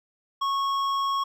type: tone with hard clipping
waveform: sine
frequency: 1100 Hz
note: C#6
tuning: 14 cents flat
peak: -25 dBFS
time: 0.41-1.24 s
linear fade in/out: 10 ms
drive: 9 dB
effects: none